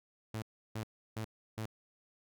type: tone bursts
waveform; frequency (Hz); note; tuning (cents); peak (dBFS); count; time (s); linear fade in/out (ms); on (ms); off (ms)
sawtooth; 110; A2; 0; -33; 4; 0.34-1.658; 5; 82; 330
effects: none